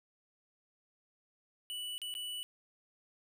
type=tone with dropouts; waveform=square; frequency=2960 Hz; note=F#7; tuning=in tune; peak=-39 dBFS; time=1.7-2.43 s; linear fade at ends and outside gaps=0 ms; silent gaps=1.98-2.017 / 2.14-2.151 s; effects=none

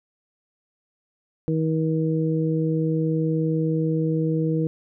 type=harmonic tone; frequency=159.4 Hz; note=D#3; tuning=42 cents sharp; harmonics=1 / 2 / 3; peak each=-22 / -25 / -27 dBFS; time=1.48-4.67 s; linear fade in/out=0 ms; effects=none

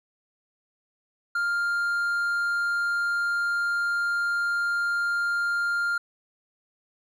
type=tone with hard clipping; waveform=triangle; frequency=1400 Hz; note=F6; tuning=4 cents sharp; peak=-24 dBFS; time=1.35-5.98 s; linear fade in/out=5 ms; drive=6 dB; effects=none

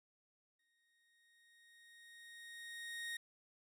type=tone with exponential growth; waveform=30% pulse; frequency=1864.7 Hz; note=A#6; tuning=in tune; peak=-38 dBFS; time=0.59-3.17 s; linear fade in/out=5 ms; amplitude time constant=560 ms; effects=resampled to 32000 Hz

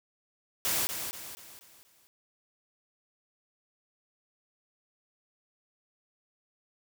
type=noise with echo; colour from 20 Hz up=white; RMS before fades=-29 dBFS; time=0.65-0.87 s; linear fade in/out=0 ms; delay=240 ms; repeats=5; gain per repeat=-7 dB; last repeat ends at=2.07 s; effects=none

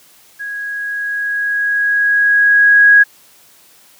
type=tone with level ramp; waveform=sine; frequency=1654 Hz; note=G#6; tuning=8 cents flat; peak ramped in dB=-22 to -3 dBFS; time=0.39-3.04 s; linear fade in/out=20 ms; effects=white hiss -47 dBFS RMS until 3.99 s + high-pass 100 Hz 12 dB/octave

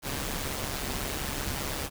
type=noise with amplitude modulation; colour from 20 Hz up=pink; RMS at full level=-30 dBFS; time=0.02-1.9 s; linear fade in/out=50 ms; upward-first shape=sine; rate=139 Hz; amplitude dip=65%; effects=none

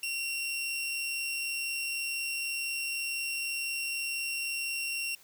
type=tone with amplitude modulation; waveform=sawtooth; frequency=2742 Hz; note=F7; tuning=32 cents flat; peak=-27 dBFS; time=0.03-5.15 s; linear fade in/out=2 ms; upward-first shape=sine; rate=144 Hz; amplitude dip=30%; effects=white hiss -58 dBFS RMS until 5.23 s + high-pass 80 Hz 12 dB/octave

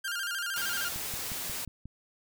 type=tone with vibrato; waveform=sawtooth; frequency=1494 Hz; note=F#6; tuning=16 cents sharp; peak=-28 dBFS; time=0.04-0.89 s; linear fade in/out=10 ms; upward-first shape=square; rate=13 Hz; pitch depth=100 cents each way
type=noise; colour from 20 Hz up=white; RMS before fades=-36 dBFS; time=0.56-1.65 s; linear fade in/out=2 ms
type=click train; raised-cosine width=5 ms; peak=-30 dBFS; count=6; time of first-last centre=0.96-1.856 s; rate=5.58 Hz
effects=none

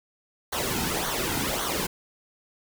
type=noise with flanger; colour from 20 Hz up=pink; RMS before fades=-28 dBFS; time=0.52-1.87 s; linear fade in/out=10 ms; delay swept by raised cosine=0.39 to 1.79 ms; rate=1.8 Hz; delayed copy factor=-0.7; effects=none

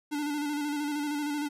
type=tone with vibrato; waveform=square; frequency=293.7 Hz; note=D4; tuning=in tune; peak=-30 dBFS; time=0.11-1.49 s; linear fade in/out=20 ms; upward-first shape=square; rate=13 Hz; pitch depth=33 cents each way; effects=resampled to 32000 Hz

